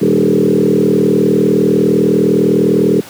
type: tone with frequency modulation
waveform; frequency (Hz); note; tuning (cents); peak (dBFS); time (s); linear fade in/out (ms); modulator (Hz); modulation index
sine; 300; D4; +37; -7; 0.01-3.01; 10; 39.9; 3.9
effects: pink hiss -34 dBFS RMS until 3.09 s + high-pass 150 Hz 12 dB/octave